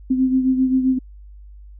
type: beating tone pair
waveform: sine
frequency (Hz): 259 / 266.6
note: C4 / C4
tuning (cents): -17 / +33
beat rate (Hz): 7.6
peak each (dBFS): -15 / -23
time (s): 0.1-0.99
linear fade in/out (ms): 10
effects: added 50 Hz sine -38 dBFS peak until 1.79 s